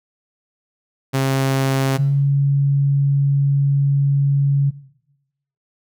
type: tone pair in turn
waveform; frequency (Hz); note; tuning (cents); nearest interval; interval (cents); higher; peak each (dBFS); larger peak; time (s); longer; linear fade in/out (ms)
sawtooth / sine; 134.5 / 140.04; C3 / C#3; +48 / +18; minor second; 70; second; -12 / -13; first; 1.13-1.98 / 1.98-4.71; second; 20
effects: noise-tail reverb RT60 0.9 s tail -18 dB re dry